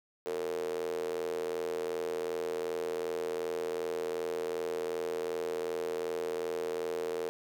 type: tone with high-pass filter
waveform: square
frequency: 41.33 Hz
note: E1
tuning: 5 cents sharp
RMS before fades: -35 dBFS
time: 0.26-7.29 s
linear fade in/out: 0 ms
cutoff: 440 Hz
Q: 7.9
effects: none